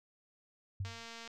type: tone with exponential decay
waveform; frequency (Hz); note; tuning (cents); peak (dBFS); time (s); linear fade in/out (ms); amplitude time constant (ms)
sine; 96.8; G2; -21; -32; 0.8-1.07; 5; 57
type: click train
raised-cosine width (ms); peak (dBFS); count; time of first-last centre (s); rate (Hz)
0.2; -31; 99; 0.85-1.276; 230
effects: none